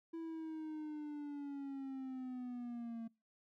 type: linear sweep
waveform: triangle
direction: down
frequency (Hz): 331 to 226.3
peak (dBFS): -40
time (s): 0.13-3.08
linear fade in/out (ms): 10
effects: noise-tail reverb RT60 0.3 s tail -26 dB re dry